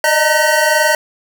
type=tone cluster; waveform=square; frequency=602 / 624 / 915 / 1519 / 1914 Hz; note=D5 / D#5 / A#5 / F#6 / A#6; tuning=+43 / +5 / -32 / +45 / +45 cents; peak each=-18 dBFS; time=0.04-0.95 s; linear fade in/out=2 ms; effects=none